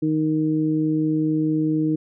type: harmonic tone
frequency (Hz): 155.56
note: D#3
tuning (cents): 0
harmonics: 1 / 2 / 3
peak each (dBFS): -25 / -19 / -32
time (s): 0.02-1.96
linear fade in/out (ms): 10
effects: none